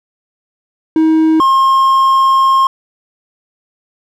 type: tone pair in turn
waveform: triangle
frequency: 317.9 / 1069.3 Hz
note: D#4 / C6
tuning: +37 / +37 cents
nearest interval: octave + major sixth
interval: 2100 cents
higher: second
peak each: -5 dBFS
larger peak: neither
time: 0.96-1.4 / 1.4-2.67 s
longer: second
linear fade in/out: 2 ms
effects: none